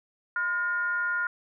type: tone with frequency modulation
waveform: sine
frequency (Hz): 1423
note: F6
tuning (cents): +32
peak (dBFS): -25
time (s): 0.36-1.27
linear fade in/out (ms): 2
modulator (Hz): 399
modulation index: 0.49
effects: none